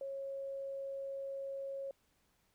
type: tone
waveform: sine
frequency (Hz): 547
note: C#5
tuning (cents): -23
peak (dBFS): -39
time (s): 0.01-1.91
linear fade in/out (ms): 2
effects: pink hiss -75 dBFS RMS until 2.54 s